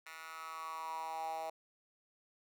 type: tone with high-pass filter sweep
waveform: 10% pulse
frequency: 161.1 Hz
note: E3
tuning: 39 cents flat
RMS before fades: -43 dBFS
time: 0.06-1.5 s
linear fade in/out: 5 ms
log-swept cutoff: 1600 to 700 Hz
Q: 6.9
effects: none